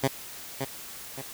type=tone with echo; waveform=10% pulse; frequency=135 Hz; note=C#3; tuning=45 cents flat; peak=-13 dBFS; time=0.03-0.08 s; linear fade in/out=10 ms; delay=570 ms; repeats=2; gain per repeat=-7 dB; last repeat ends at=1.22 s; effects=white hiss -42 dBFS RMS until 1.33 s